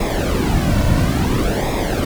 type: noise with flanger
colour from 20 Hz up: brown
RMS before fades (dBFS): -17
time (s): 0-2.05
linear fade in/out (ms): 5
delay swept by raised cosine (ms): 0.67 to 2.47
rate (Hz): 0.58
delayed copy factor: -0.7
effects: none